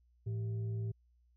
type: tone with frequency modulation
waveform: sine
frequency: 110 Hz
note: A2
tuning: in tune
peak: -34 dBFS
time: 0.26-0.92 s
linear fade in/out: 10 ms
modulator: 280 Hz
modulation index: 0.36
effects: added 60 Hz sine -66 dBFS peak until 1.36 s